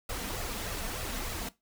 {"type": "noise with flanger", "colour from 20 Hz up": "pink", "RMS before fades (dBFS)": -36, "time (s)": [0.09, 1.49], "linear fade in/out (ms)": 5, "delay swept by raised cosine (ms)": [1.5, 4.5], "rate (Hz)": 3.3, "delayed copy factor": 0.65, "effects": ["noise-tail reverb RT60 0.2 s tail -18 dB re dry"]}